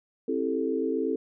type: chord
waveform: sine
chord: A minor seventh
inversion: first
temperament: equal with one note detuned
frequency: 266.2 / 329.6 / 392 / 440 Hz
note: C4 / E4 / G4 / A4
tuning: +30 / 0 / 0 / 0 cents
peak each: -30 / -31 / -33 / -29 dBFS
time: 0.28-1.16 s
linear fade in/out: 5 ms
effects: none